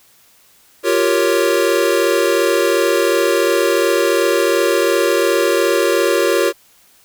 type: chord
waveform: square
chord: G half-diminished seventh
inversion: third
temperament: equal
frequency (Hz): 349.2 / 392 / 466.2 / 554.4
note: F4 / G4 / Bb4 / Db5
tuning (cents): 0 / 0 / 0 / 0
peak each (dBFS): -19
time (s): 0.83-6.53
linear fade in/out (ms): 50
effects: white hiss -51 dBFS RMS until 7.04 s